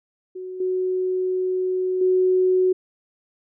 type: tone with level steps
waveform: sine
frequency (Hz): 370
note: F#4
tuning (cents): 0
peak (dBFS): -30 / -20 / -15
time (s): 0.35-2.73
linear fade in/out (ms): 10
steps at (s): 0.6 / 2.01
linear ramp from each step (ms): 5
effects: none